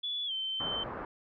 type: tone with pitch glide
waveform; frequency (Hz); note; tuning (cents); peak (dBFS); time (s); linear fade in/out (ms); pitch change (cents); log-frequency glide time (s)
sine; 3432 to 3093; A7 to G7; -44 to -24; -32; 0.03-0.84; 10; -180; 0.26-0.32
type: low-pass noise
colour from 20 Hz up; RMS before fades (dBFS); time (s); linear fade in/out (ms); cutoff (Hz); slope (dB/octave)
white; -40; 0.6-1.05; 2; 1300; 24
effects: none